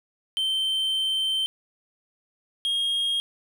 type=tone pair in turn; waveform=triangle; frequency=3109 / 3252 Hz; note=G7 / G#7; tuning=-15 / -37 cents; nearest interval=minor second; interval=78 cents; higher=second; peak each=-21 dBFS; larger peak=neither; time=0.37-1.46 / 2.65-3.2 s; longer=first; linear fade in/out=0 ms; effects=none